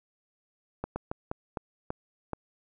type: slowing click train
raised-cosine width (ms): 1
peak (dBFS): -18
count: 7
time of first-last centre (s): 0.84-2.333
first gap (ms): 120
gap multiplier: 1.29
effects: none